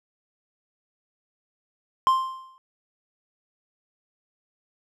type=tone with exponential decay; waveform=triangle; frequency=1050 Hz; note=C6; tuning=6 cents sharp; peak=-12 dBFS; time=2.07-2.58 s; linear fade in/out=0 ms; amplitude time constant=110 ms; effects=none